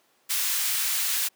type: high-pass noise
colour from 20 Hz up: white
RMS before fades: -26 dBFS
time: 0.29-1.29 s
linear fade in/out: 20 ms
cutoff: 1500 Hz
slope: 12 dB/octave
effects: pink hiss -65 dBFS RMS until 1.35 s + high-pass 300 Hz 12 dB/octave